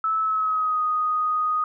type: tone with pitch glide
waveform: sine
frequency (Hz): 1306 to 1244.1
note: E6 to D#6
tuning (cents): -17 to -1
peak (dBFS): -20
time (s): 0.04-1.64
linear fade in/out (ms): 2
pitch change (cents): -84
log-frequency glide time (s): 0.19-0.82
effects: none